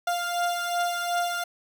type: beating tone pair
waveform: 30% pulse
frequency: 698.5 / 701.2 Hz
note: F5 / F5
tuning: 0 / +7 cents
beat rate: 2.7 Hz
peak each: -24 / -28 dBFS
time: 0.07-1.44 s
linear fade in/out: 5 ms
effects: none